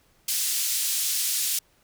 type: band-pass noise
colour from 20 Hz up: white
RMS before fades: -26 dBFS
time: 0.28-1.59 s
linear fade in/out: 5 ms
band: 3700 to 13000 Hz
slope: 12 dB/octave
effects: pink hiss -63 dBFS RMS until 1.83 s